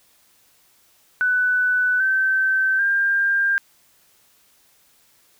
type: tone with pitch steps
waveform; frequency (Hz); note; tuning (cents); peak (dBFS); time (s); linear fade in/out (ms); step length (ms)
sine; 1494 / 1544.9 / 1597.5; F#6 / G6 / G6; +16 / -26 / +32; -16; 1.21-3.58; 0; 790
effects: white hiss -58 dBFS RMS until 5.39 s